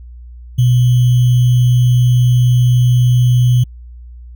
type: tone with sample-and-hold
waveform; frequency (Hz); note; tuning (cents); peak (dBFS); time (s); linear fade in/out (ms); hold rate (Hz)
sine; 123.47; B2; 0; -7; 0.58-3.64; 10; 3150
effects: added 60 Hz sine -31 dBFS peak until 4.35 s